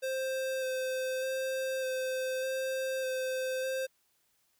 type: tone with vibrato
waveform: square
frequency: 522 Hz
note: C5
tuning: 4 cents flat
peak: -32 dBFS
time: 0.02-3.87 s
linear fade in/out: 20 ms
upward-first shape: square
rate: 0.83 Hz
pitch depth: 12 cents each way
effects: white hiss -73 dBFS RMS until 4.59 s